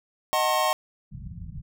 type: chord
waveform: square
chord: D# diminished seventh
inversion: none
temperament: just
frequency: 622.3 / 746.7 / 896 / 1075.3 Hz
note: D#5 / F#5 / A5 / C6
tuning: 0 / +16 / +31 / +47 cents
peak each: -27 / -28 / -30 / -26 dBFS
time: 0.33-0.73 s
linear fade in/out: 0 ms
type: low-pass noise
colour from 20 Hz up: white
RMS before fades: -38 dBFS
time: 1.11-1.62 s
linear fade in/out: 20 ms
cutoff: 180 Hz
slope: 48 dB/octave
effects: none